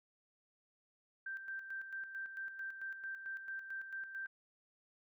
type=tone with tremolo; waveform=sine; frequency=1568 Hz; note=G6; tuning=in tune; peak=-40 dBFS; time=1.26-4.27 s; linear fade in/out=5 ms; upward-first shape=square; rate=4.5 Hz; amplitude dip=55%; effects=none